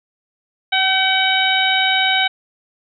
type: harmonic tone with a mistuned harmonic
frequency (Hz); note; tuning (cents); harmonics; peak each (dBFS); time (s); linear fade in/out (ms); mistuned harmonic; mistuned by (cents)
758; F#5; +42; 1 / 2 / 3 / 4 / 5; -20 / -20 / -20 / -20 / -20; 0.72-2.28; 10; 2; +21
effects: none